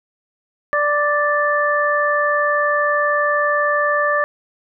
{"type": "harmonic tone", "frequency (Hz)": 587.3, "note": "D5", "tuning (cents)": 0, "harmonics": [1, 2, 3], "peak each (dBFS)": [-19, -19, -19], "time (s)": [0.73, 4.24], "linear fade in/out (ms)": 0, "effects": []}